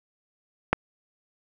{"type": "click", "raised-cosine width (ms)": 0.5, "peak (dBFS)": -4, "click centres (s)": 0.73, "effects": []}